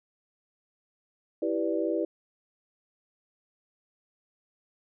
sine chord, E minor seventh, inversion none, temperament equal, 329.6 / 392 / 493.9 / 587.3 Hz, E4 / G4 / B4 / D5, 0 / 0 / 0 / 0 cents, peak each -29 / -32 / -32 / -32 dBFS, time 1.42-2.05 s, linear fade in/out 5 ms, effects none

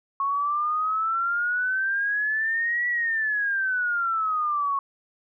sine exponential two-way sweep, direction up then down, 1097 to 1950 to 1097 Hz, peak -22 dBFS, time 0.2-4.79 s, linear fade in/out 2 ms, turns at 2.88 s, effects none

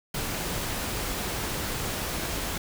pink noise, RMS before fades -31 dBFS, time 0.14-2.58 s, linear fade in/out 5 ms, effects none

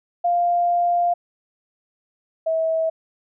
sine tone pair in turn, 698.5 / 647.1 Hz, F5 / E5, 0 / -32 cents, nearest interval minor second, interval 132 cents, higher first, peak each -16 / -18 dBFS, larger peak first, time 0.24-1.14 / 2.46-2.9 s, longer first, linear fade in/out 10 ms, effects none

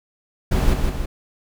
brown noise with echo, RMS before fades -17 dBFS, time 0.51-0.74 s, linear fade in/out 10 ms, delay 160 ms, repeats 2, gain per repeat -4 dB, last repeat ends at 1.06 s, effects none

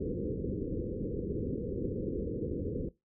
white low-pass noise, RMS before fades -35 dBFS, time 0-2.89 s, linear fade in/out 5 ms, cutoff 500 Hz, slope 96 dB/octave, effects noise-tail reverb RT60 0.2 s tail -19 dB re dry

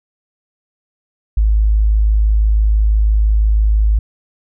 sine tone, 53 Hz, G#1, 36 cents sharp, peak -9 dBFS, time 1.37-3.99 s, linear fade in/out 5 ms, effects none

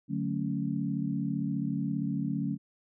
sine chord, D major seventh, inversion none, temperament equal, 146.83 / 185 / 220 / 277.2 Hz, D3 / F#3 / A3 / C#4, 0 / 0 / 0 / 0 cents, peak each -34 dBFS, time 0.08-2.58 s, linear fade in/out 50 ms, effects none

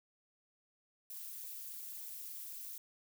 violet noise with amplitude modulation, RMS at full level -43 dBFS, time 1.1-2.78 s, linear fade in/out 2 ms, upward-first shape sine, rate 230 Hz, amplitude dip 80%, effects none

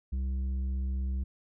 triangle tone with tanh clipping, 65.41 Hz, C2, in tune, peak -30 dBFS, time 0.12-1.24 s, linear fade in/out 10 ms, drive 11 dB, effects none

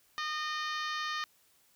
harmonic tone with a mistuned harmonic, 612 Hz, D#5, 29 cents flat, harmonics 2 / 3 / 4 / 5 / 6 / 7 / 8 / 9 / 10, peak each -36 / -38 / -46 / -44 / -44 / -46 / -48 / -51 / -52 dBFS, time 0.18-1.24 s, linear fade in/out 0 ms, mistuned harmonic 8, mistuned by -25 cents, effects white hiss -67 dBFS RMS until 1.75 s

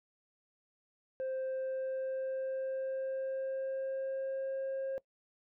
sine tone with pitch glide, 524 to 536.2 Hz, C5 to C5, +2 to +42 cents, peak -31 dBFS, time 1.2-4.98 s, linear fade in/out 0 ms, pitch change +40 cents, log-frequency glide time 1.42-4.54 s, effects noise-tail reverb RT60 0.1 s tail -23 dB re dry + tanh soft clip ceiling -33 dBFS

